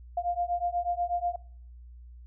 sine beating tone pair, 697 / 705.2 Hz, F5 / F5, -4 / +17 cents, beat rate 8.2 Hz, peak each -30 dBFS, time 0.17-1.36 s, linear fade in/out 5 ms, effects noise-tail reverb RT60 0.6 s tail -23 dB re dry + added 60 Hz sine -45 dBFS peak until 2.26 s

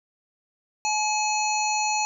harmonic tone, 851 Hz, G#5, 42 cents sharp, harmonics 1 / 3 / 5 / 7 / 8, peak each -24 / -29 / -33 / -32 / -31 dBFS, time 0.85-2.05 s, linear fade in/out 0 ms, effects none

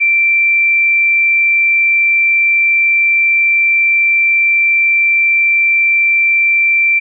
sine tone with frequency modulation, 2349 Hz, D7, in tune, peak -8 dBFS, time 0-7 s, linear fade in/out 20 ms, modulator 45.5 Hz, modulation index 0.21, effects none

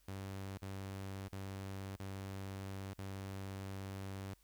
sawtooth tone with dropouts, 97 Hz, G2, 18 cents flat, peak -39 dBFS, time 0.08-4.34 s, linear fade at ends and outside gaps 5 ms, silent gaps 0.576-0.62 / 1.283-1.325 / 1.962-1.998 / 2.935-2.984 s, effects added 47 Hz sine -70 dBFS peak until 4.43 s + white hiss -73 dBFS RMS until 4.43 s

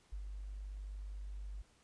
sine tone with ADSR envelope, 49.6 Hz, G1, 21 cents sharp, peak -39 dBFS, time 0.12-1.62 s, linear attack 10 ms, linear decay 84 ms, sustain -3 dB, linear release 6 ms, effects pink hiss -69 dBFS RMS until 1.83 s + resampled to 22050 Hz

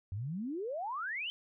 sine exponential sweep, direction up, 90.2 to 3136 Hz, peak -35 dBFS, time 0.12-1.3 s, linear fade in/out 0 ms, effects none

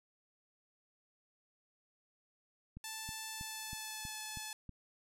click train, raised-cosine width 5 ms, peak -35 dBFS, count 7, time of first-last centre 2.77-4.693 s, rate 3.12 Hz
5% pulse tone with pitch glide, 880 to 863.9 Hz, A5 to A5, 0 to -32 cents, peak -30 dBFS, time 2.84-4.53 s, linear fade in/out 2 ms, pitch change -32 cents, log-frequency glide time 3.29-4.17 s
effects none

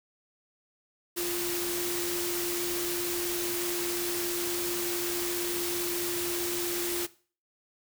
sine tone in noise, 349.2 Hz, F4, in tune, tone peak -32 dBFS, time 1.16-7.07 s, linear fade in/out 20 ms, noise white, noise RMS -33 dBFS, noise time 1.16-7.07 s, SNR -2 dB, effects noise-tail reverb RT60 0.4 s tail -18 dB re dry

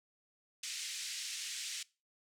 white band-pass noise, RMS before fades -42 dBFS, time 0.63-1.83 s, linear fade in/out 5 ms, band 2100 to 7800 Hz, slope 24 dB/octave, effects noise-tail reverb RT60 0.3 s tail -22 dB re dry

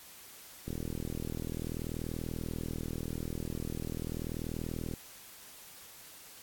click train, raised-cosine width 3 ms, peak -24 dBFS, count 173, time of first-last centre 0.68-4.937 s, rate 40.4 Hz, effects white hiss -52 dBFS RMS until 6.42 s + AAC 64 kbps

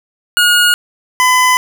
25% pulse tone pair in turn, 1439 / 1009.1 Hz, F#6 / B5, -49 / +37 cents, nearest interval tritone, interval 614 cents, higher first, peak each -4 dBFS, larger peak neither, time 0.37-0.74 / 1.2-1.57 s, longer neither, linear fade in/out 0 ms, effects none

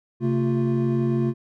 triangle tone cluster, 132.9 / 224.5 / 351.4 Hz, C3 / A3 / F4, +27 / +35 / +11 cents, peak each -21 / -22 / -23 dBFS, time 0.2-1.34 s, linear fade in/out 50 ms, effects none

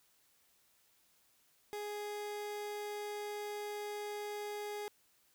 30% pulse tone, 415.3 Hz, G#4, in tune, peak -37 dBFS, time 1.73-4.88 s, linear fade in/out 0 ms, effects white hiss -71 dBFS RMS until 5.34 s

